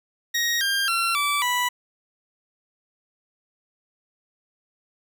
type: tone with pitch steps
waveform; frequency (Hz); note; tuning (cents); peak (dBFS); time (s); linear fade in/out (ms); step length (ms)
20% pulse; 1880 / 1599.3 / 1360.4 / 1157.3 / 984.5; A#6 / G6 / F6 / D6 / B5; +14 / +34 / -46 / -26 / -6; -16; 0.34-1.69; 10; 270
effects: 9-bit